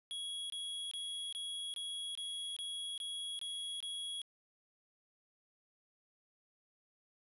square tone bursts, 3328 Hz, G#7, 3 cents sharp, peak -40 dBFS, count 10, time 0.11-4.217 s, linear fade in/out 0 ms, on 390 ms, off 23 ms, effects resampled to 32000 Hz + 11-bit

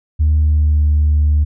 sine tone with pitch glide, 76.4 to 74.87 Hz, D#2 to D2, -31 to +34 cents, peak -8 dBFS, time 0.19-1.45 s, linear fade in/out 20 ms, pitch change -35 cents, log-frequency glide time 0.37-0.87 s, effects tanh soft clip ceiling -7 dBFS

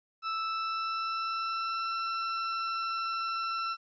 40% pulse tone with pitch glide, 1318 to 1343.4 Hz, E6 to E6, -1 to +32 cents, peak -30 dBFS, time 0.22-3.77 s, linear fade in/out 50 ms, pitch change +33 cents, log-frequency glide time 0.45-1.94 s, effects resampled to 16000 Hz + 12-bit

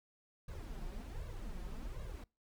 brown noise with flanger, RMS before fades -44 dBFS, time 0.48-2.24 s, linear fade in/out 5 ms, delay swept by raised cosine 1.8 to 5.6 ms, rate 1.3 Hz, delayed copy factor +0.85, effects noise-tail reverb RT60 0.3 s tail -26 dB re dry

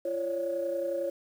sine tone cluster, 343.2 / 550 / 581 Hz, F4 / C#5 / D5, -30 / -14 / -19 cents, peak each -35 / -29 / -38 dBFS, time 0.05-1.1 s, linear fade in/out 5 ms, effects tanh soft clip ceiling -21 dBFS + 9-bit

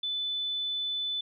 sine tone, 3500 Hz, A7, 10 cents flat, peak -29 dBFS, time 0.03-1.21 s, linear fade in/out 5 ms, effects none

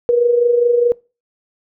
sine tone with amplitude modulation, 479.5 Hz, A#4, 49 cents sharp, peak -8 dBFS, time 0.09-0.92 s, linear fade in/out 0 ms, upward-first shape sine, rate 24.8 Hz, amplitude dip 60%, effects noise-tail reverb RT60 0.3 s tail -23 dB re dry

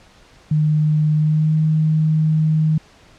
sine tone with pitch glide, 152.9 to 156.29 Hz, D#3 to D#3, -30 to +8 cents, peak -13 dBFS, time 0.51-2.78 s, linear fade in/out 5 ms, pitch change +38 cents, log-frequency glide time 1.16-1.55 s, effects pink hiss -49 dBFS RMS until 3.18 s + low-pass 6000 Hz 12 dB/octave

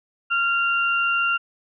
sine tone pair together, 1386.5 / 2773 Hz, F6 / F7, -13 / -13 cents, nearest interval octave, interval 1200 cents, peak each -20 / -23 dBFS, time 0.3-1.38 s, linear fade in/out 20 ms, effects none

